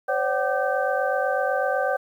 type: tone cluster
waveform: sine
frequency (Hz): 521 / 569 / 757 / 1191 / 1549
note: C5 / C#5 / F#5 / D6 / G6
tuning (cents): -7 / +45 / +39 / +24 / -21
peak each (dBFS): -26 / -26 / -26 / -34 / -28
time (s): 0.08-1.97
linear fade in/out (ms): 10
effects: 9-bit